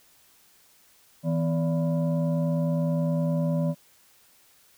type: tone with frequency modulation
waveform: sine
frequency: 162.7 Hz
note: E3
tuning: 22 cents flat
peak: -22 dBFS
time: 1.23-3.75 s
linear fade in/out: 50 ms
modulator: 415 Hz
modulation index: 0.79
effects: white hiss -59 dBFS RMS until 4.77 s

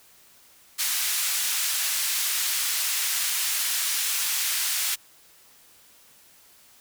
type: band-pass noise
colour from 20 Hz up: white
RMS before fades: -26 dBFS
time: 0.78-4.96 s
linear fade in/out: 20 ms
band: 1600 to 14000 Hz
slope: 12 dB/octave
effects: white hiss -55 dBFS RMS until 6.8 s

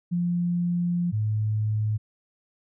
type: tone pair in turn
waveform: sine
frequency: 174.61 / 107.4 Hz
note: F3 / A2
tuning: 0 / -41 cents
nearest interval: minor sixth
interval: 841 cents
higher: first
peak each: -22 / -22 dBFS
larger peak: neither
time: 0.11-1.12 / 1.12-1.98 s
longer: first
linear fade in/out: 20 ms
effects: none

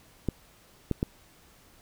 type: clicks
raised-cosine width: 3 ms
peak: -13 dBFS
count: 3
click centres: 0.287 / 0.913 / 1.029 s
effects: pink hiss -58 dBFS RMS until 1.81 s

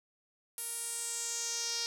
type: tone with band-pass filter sweep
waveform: sawtooth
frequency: 466.2 Hz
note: A#4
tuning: in tune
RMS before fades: -37 dBFS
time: 0.58-1.86 s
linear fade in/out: 0 ms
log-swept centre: 11000 to 5100 Hz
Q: 3.8
effects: none

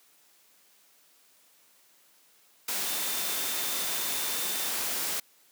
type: tone in noise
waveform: sine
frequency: 3585 Hz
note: A7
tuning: 32 cents sharp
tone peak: -40 dBFS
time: 2.86-4.68 s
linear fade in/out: 5 ms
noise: white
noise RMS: -31 dBFS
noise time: 2.68-5.2 s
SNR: -12 dB
effects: white hiss -62 dBFS RMS until 5.51 s + high-pass 200 Hz 12 dB/octave

